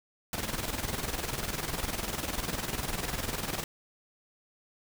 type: noise with tremolo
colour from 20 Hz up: pink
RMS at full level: -32 dBFS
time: 0.33-3.64 s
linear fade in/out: 2 ms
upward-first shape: square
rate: 20 Hz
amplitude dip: 60%
effects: none